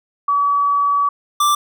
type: tone pair in turn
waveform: sine / square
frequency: 1141 / 1175.1 Hz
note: C#6 / D6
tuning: +50 / +1 cents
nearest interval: minor second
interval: 51 cents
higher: second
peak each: -13 dBFS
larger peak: neither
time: 0.28-1.09 / 1.4-1.55 s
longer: first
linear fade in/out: 5 ms
effects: none